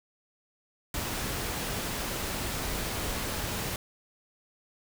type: noise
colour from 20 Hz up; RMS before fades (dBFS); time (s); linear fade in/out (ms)
pink; -33; 0.94-3.76; 2
effects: none